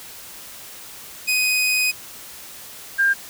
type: tone pair in turn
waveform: sawtooth / sine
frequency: 2501 / 1598.2 Hz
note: D#7 / G6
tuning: +8 / +33 cents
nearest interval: minor sixth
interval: 775 cents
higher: first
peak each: -14 dBFS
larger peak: neither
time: 1.27-1.92 / 2.98-3.14 s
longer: first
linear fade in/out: 20 ms
effects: white hiss -39 dBFS RMS until 3.29 s